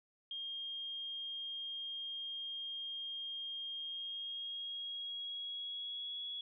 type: tone with pitch glide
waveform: sine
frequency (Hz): 3225 to 3358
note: G7 to G#7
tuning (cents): +48 to +18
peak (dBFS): -40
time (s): 0.31-6.41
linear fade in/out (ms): 2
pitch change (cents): +70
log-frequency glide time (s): 3.73-6.23
effects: none